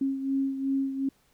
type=beating tone pair; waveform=sine; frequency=270.6 / 273.3 Hz; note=C#4 / C#4; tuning=-42 / -24 cents; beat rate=2.7 Hz; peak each=-26 / -33 dBFS; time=0.01-1.09 s; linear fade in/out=5 ms; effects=pink hiss -66 dBFS RMS until 1.33 s